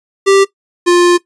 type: tone pair in turn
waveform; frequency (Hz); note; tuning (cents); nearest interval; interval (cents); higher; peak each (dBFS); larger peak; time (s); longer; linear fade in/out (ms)
square; 392 / 351.3; G4 / F4; 0 / +10; major second; 190; first; -6; neither; 0.26-0.45 / 0.86-1.18; second; 20
effects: noise-tail reverb RT60 0.1 s tail -17 dB re dry + resampled to 22050 Hz